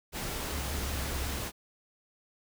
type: noise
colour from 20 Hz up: pink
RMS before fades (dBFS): -36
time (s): 0.12-1.52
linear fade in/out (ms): 50
type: tone with vibrato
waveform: sine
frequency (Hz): 69.3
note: C#2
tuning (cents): 0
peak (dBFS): -34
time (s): 0.52-1.39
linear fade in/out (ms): 20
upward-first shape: sine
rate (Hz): 5.6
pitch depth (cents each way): 120
effects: none